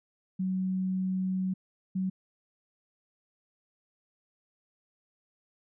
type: tone pair in turn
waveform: sine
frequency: 187.1 / 187.94 Hz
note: F#3 / F#3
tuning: +20 / +27 cents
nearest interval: unison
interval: 7 cents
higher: second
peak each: -27 dBFS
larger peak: neither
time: 0.39-1.54 / 1.95-2.1 s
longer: first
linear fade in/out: 10 ms
effects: none